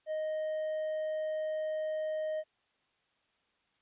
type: tone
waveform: triangle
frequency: 622.3 Hz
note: D#5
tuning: in tune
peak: -30 dBFS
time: 0.06-2.44 s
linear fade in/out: 50 ms
effects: white hiss -74 dBFS RMS until 3.81 s + resampled to 8000 Hz